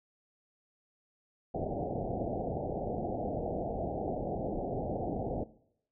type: low-pass noise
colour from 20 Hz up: white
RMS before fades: -35 dBFS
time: 1.54-5.44 s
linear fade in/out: 10 ms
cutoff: 780 Hz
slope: 96 dB/octave
effects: noise-tail reverb RT60 0.7 s tail -19 dB re dry